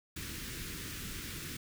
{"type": "band-stop noise", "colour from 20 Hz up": "pink", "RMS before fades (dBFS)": -42, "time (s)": [0.16, 1.57], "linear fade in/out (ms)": 5, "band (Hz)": [370, 1400], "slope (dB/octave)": 24, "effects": []}